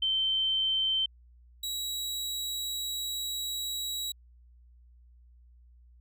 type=tone pair in turn; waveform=sine / sawtooth; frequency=3102 / 3878 Hz; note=G7 / B7; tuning=-19 / -32 cents; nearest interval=major third; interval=387 cents; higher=second; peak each=-25 / -29 dBFS; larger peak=first; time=0.02-1.06 / 1.63-4.12 s; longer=second; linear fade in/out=5 ms; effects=added 60 Hz sine -54 dBFS peak until 6 s